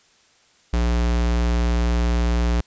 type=tone; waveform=square; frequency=59 Hz; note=A#1; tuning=22 cents sharp; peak=-18 dBFS; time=0.73-2.61 s; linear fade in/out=5 ms; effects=white hiss -57 dBFS RMS until 2.66 s + resampled to 16000 Hz